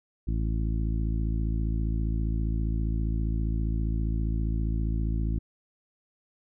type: harmonic tone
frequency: 55 Hz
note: A1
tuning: in tune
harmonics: 1 / 2 / 3 / 4 / 5 / 6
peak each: -26 / -32 / -36 / -38 / -40 / -42 dBFS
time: 0.27-5.39 s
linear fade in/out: 10 ms
effects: none